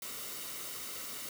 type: noise with comb filter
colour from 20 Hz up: white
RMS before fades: -42 dBFS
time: 0.02-1.29 s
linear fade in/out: 2 ms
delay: 1.2 ms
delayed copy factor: -0.5
effects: none